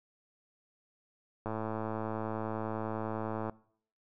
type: click train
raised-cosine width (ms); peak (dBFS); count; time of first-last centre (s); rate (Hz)
1; -22; 225; 1.46-3.496; 110
effects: noise-tail reverb RT60 0.6 s tail -22 dB re dry